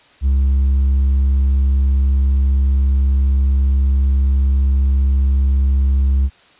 triangle tone with hard clipping, 67.4 Hz, C#2, 48 cents flat, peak -10 dBFS, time 0.21-6.3 s, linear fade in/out 50 ms, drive 1 dB, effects white hiss -49 dBFS RMS until 6.59 s + resampled to 8000 Hz

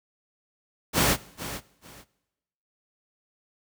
pink noise with echo, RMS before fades -21 dBFS, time 0.93-1.17 s, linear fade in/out 50 ms, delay 440 ms, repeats 2, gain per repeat -13 dB, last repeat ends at 2.05 s, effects noise-tail reverb RT60 1.0 s tail -21 dB re dry + high-pass 60 Hz 12 dB/octave

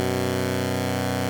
10% pulse tone pair together, 94 / 125.47 Hz, F#2 / B2, +28 / +28 cents, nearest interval perfect fourth, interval 500 cents, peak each -17 dBFS, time 0-1.29 s, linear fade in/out 0 ms, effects none

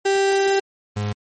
35% pulse tone pair in turn, 392 / 103.83 Hz, G4 / G#2, 0 / 0 cents, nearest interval octave + major seventh, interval 2300 cents, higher first, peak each -14 / -20 dBFS, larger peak first, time 0.05-0.6 / 0.96-1.13 s, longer first, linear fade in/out 10 ms, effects MP3 32 kbps

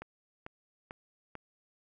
click train, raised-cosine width 0.5 ms, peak -27 dBFS, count 4, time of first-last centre 0.02-1.353 s, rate 2.25 Hz, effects none

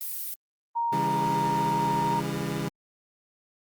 violet noise, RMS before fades -33 dBFS, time 0.01-0.34 s, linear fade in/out 0 ms
sine tone, 934 Hz, A#5, 3 cents sharp, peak -24 dBFS, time 0.75-2.21 s, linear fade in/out 20 ms
25% pulse chord, C# diminished, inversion none, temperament equal with one note detuned, 138.59 / 164.81 / 201.2 Hz, C#3 / E3 / G3, 0 / 0 / +45 cents, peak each -29 dBFS, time 0.92-2.69 s, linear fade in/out 10 ms
effects Opus 32 kbps

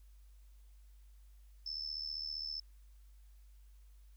sine tone with amplitude modulation, 5274 Hz, E8, in tune, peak -35 dBFS, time 1.66-2.6 s, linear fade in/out 5 ms, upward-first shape sine, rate 75.2 Hz, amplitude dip 80%, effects added 50 Hz sine -56 dBFS peak until 4.16 s + white hiss -75 dBFS RMS until 4.16 s

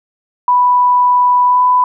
sine tone with pitch glide, 987.8 to 997 Hz, B5 to B5, 0 to +16 cents, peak -7 dBFS, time 0.48-1.84 s, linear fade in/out 2 ms, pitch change +16 cents, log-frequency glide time 1.45-1.62 s, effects none

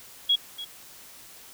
sine tone with echo, 3322 Hz, G#7, in tune, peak -18 dBFS, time 0.29-0.36 s, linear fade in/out 10 ms, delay 290 ms, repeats 1, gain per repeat -15 dB, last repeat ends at 0.65 s, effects white hiss -48 dBFS RMS until 1.53 s

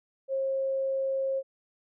sine tone, 537 Hz, C5, 45 cents sharp, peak -26 dBFS, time 0.28-1.43 s, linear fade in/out 50 ms, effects none

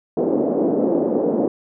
pink band-pass noise, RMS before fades -19 dBFS, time 0.17-1.48 s, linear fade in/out 2 ms, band 250 to 540 Hz, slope 24 dB/octave, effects none

